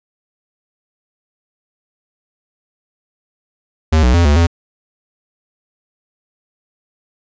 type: tone with pitch steps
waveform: square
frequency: 78.9 / 61.6 / 85.7 / 73.1 / 84.5 Hz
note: D#2 / B1 / F2 / D2 / E2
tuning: +25 / -4 / -32 / -7 / +43 cents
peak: -9 dBFS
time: 3.92-4.47 s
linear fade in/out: 10 ms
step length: 110 ms
effects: resampled to 16000 Hz